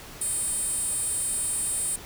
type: tone with high-pass filter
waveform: 10% pulse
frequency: 621 Hz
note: D#5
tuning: 3 cents flat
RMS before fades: -28 dBFS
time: 0.21-1.96 s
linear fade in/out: 5 ms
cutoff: 9000 Hz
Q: 4.3
effects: pink hiss -43 dBFS RMS until 2.05 s